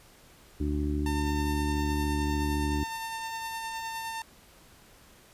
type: harmonic tone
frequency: 73.6 Hz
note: D2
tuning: 4 cents sharp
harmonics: 1 / 2 / 3 / 4 / 5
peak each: -29 / -38 / -38 / -31 / -38 dBFS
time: 0.6-2.84 s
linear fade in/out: 5 ms
type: tone with tremolo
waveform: sawtooth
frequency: 902 Hz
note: A5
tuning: 43 cents sharp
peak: -29 dBFS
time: 1.06-4.22 s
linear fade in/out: 2 ms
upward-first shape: sine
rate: 9.7 Hz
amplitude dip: 25%
effects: pink hiss -56 dBFS RMS until 5.33 s + resampled to 32000 Hz